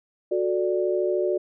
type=chord; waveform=sine; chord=D major; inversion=first; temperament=just; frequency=367.1 / 440.5 / 587.3 Hz; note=F#4 / A4 / D5; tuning=-14 / +2 / 0 cents; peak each=-23 / -29 / -26 dBFS; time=0.31-1.38 s; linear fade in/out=10 ms; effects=none